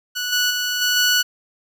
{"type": "tone with level steps", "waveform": "15% pulse", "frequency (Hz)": 1475, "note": "F#6", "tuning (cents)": -6, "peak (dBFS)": [-16, -10, -14, -10, -8], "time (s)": [0.15, 1.23], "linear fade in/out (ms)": 20, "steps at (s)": [0.32, 0.5, 0.81, 0.96], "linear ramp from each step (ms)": 10, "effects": []}